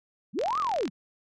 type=linear two-way sweep; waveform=sine; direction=up then down; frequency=146.5 to 1300 to 146.5 Hz; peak=-25 dBFS; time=0.33-0.9 s; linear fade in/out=50 ms; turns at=0.59 s
type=click train; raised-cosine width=0.2 ms; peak=-20 dBFS; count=22; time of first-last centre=0.39-0.878 s; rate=43 Hz
effects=none